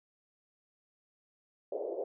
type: band-pass noise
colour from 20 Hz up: white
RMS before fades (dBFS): -37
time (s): 1.72-2.04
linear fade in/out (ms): 2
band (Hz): 380 to 610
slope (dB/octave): 48
effects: none